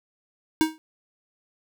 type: tone with exponential decay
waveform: square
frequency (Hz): 315.8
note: D#4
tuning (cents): +26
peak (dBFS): -14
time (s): 0.61-0.78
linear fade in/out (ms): 0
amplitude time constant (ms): 36
effects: none